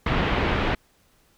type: low-pass noise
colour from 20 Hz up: pink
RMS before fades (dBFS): -23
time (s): 0.06-0.75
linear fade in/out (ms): 5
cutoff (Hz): 3100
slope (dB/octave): 24
effects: pink hiss -62 dBFS RMS until 1.37 s